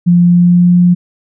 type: tone with pitch glide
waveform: sine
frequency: 174.61 to 176.95 Hz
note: F3 to F3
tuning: 0 to +23 cents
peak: -4 dBFS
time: 0.06-0.95 s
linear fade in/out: 20 ms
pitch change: +23 cents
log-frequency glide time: 0.22-0.76 s
effects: none